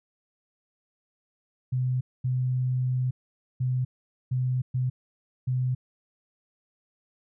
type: tone bursts at uneven times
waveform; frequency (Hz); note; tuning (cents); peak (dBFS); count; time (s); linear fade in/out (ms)
sine; 127.3; C3; -47; -23; 6; 1.72-2.01 / 2.24-3.11 / 3.6-3.85 / 4.31-4.62 / 4.74-4.9 / 5.47-5.75; 10
effects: none